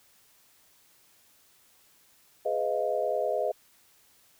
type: chord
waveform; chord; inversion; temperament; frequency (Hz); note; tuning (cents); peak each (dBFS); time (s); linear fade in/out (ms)
sine; F half-diminished seventh; first; just; 419.1 / 502.9 / 628.6 / 698.5; Ab4 / Cb5 / Eb5 / F5; +16 / +31 / +18 / 0; -33 / -31 / -29 / -33; 2.45-3.52; 10
effects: white hiss -62 dBFS RMS until 4.39 s